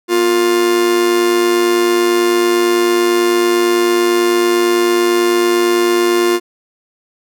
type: tone with amplitude modulation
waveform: 45% pulse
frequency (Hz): 352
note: F4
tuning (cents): +14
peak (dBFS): -8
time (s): 0.08-6.4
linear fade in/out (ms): 50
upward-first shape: sine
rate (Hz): 109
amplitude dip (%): 55
effects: none